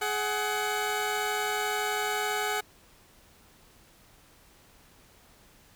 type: tone pair together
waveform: 15% pulse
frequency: 420.9 / 750 Hz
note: G#4 / F#5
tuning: +23 / +23 cents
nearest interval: minor seventh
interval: 1000 cents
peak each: -24 dBFS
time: 0.01-2.61 s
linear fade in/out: 10 ms
effects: pink hiss -58 dBFS RMS until 5.75 s